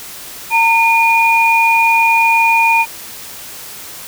sine tone pair together, 913 / 2437 Hz, A#5 / D#7, -36 / -37 cents, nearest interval octave + perfect fourth, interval 1699 cents, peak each -11 dBFS, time 0.5-2.86 s, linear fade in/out 50 ms, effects white hiss -31 dBFS RMS until 4.07 s

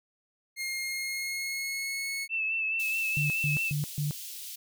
sawtooth tone with pitch glide, 2134 to 2195 Hz, C7 to C#7, +34 to -18 cents, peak -28 dBFS, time 0.56-2.28 s, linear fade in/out 50 ms, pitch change +48 cents, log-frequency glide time 0.8-2.09 s
sine tone with vibrato, 2637 Hz, E7, in tune, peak -27 dBFS, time 2.29-3.73 s, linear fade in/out 50 ms, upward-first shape sine, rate 4.7 Hz, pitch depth 32 cents each way
white high-pass noise, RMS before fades -41 dBFS, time 2.79-4.56 s, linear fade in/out 10 ms, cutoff 2800 Hz, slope 24 dB/octave
sine tone bursts, 147.3 Hz, D3, 6 cents sharp, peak -27 dBFS, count 4, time 3.17-4.11 s, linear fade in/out 0 ms, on 130 ms, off 140 ms
effects none

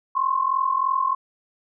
sine tone pair together, 1041.9 / 1085 Hz, C6 / C#6, -8 / -37 cents, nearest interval minor second, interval 71 cents, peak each -22 dBFS, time 0.15-1.15 s, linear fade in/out 10 ms, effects none

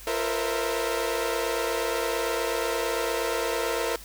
sawtooth tone cluster, 344 / 457.7 / 486.3 / 525 / 652 Hz, F4 / A#4 / B4 / C5 / E5, -26 / -32 / -27 / +6 / -19 cents, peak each -31 / -25 / -30 / -29 / -29 dBFS, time 0.07-3.96 s, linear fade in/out 2 ms, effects added 50 Hz sine -46 dBFS peak until 4.04 s + white hiss -46 dBFS RMS until 4.04 s

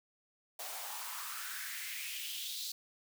white noise with high-pass filter sweep, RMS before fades -42 dBFS, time 0.59-2.72 s, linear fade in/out 5 ms, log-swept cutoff 650 to 4300 Hz, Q 3.6, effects none

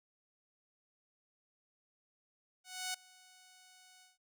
5% pulse tone with ADSR envelope, 740 Hz, F#5, in tune, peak -24 dBFS, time 2.64-4.18 s, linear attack 300 ms, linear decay 6 ms, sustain -24 dB, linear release 160 ms, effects none

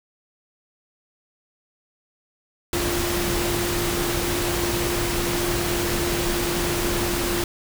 sine tone in noise, 348.2 Hz, F4, 5 cents flat, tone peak -26 dBFS, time 2.73-7.44 s, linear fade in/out 2 ms, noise pink, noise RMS -25 dBFS, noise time 2.73-7.44 s, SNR -4 dB, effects none

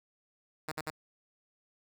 5% pulse tone bursts, 155.56 Hz, D#3, in tune, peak -24 dBFS, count 3, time 0.68-0.904 s, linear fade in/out 5 ms, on 38 ms, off 55 ms, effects none

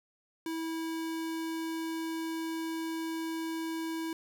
square tone, 325.4 Hz, E4, 22 cents flat, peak -34 dBFS, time 0.46-4.13 s, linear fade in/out 2 ms, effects none

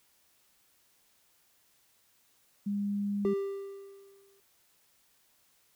sine tone, 202.6 Hz, G#3, 43 cents flat, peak -29 dBFS, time 2.66-3.34 s, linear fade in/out 10 ms
triangle tone with exponential decay, 394.7 Hz, G4, 12 cents sharp, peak -23 dBFS, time 3.25-4.4 s, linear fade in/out 0 ms, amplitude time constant 250 ms
effects white hiss -68 dBFS RMS until 5.75 s

